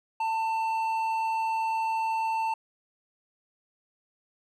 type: tone with hard clipping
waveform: sine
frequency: 893 Hz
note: A5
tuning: 25 cents sharp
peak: -27 dBFS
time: 0.2-2.54 s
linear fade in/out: 5 ms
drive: 6 dB
effects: none